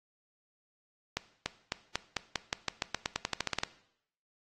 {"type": "accelerating click train", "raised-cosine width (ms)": 0.2, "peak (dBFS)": -13, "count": 19, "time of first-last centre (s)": [1.17, 3.635], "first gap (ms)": 290, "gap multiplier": 0.9, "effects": ["noise-tail reverb RT60 0.7 s tail -17 dB re dry", "AAC 32 kbps"]}